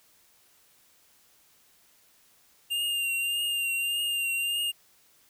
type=tone with vibrato; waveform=square; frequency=2794 Hz; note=F7; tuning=in tune; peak=-27 dBFS; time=2.7-4.72 s; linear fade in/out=20 ms; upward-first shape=triangle; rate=1.7 Hz; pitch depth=35 cents each way; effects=white hiss -62 dBFS RMS until 5.29 s